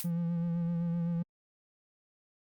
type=noise with exponential decay; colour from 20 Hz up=blue; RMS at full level=-32 dBFS; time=0-0.11 s; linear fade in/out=0 ms; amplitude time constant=23 ms
type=tone with vibrato; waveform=triangle; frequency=170.1 Hz; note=F3; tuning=45 cents flat; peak=-27 dBFS; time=0.04-1.23 s; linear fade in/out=10 ms; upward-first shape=sine; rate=7.8 Hz; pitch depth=29 cents each way
effects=Opus 32 kbps